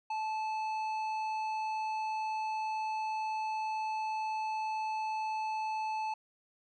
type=tone with tanh clipping; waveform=sine; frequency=871 Hz; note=A5; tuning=18 cents flat; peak=-34 dBFS; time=0.1-6.14 s; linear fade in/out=5 ms; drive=10 dB; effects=none